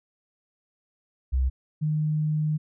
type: tone pair in turn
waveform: sine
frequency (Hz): 64.9 / 153.25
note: C2 / D#3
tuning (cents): -13 / -26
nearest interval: octave + minor third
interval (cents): 1487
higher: second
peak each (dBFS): -20 / -22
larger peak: first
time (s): 1.32-1.5 / 1.81-2.58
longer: second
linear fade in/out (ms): 20
effects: none